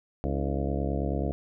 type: harmonic tone with a mistuned harmonic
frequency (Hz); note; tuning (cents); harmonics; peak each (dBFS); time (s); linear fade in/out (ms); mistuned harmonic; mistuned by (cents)
69.3; C#2; 0; 1 / 2 / 3 / 4 / 5 / 6 / 7 / 8 / 9 / 10; -30 / -33 / -35 / -36 / -37 / -38 / -38 / -39 / -40 / -40; 0.24-1.32; 0; 5; -120
effects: none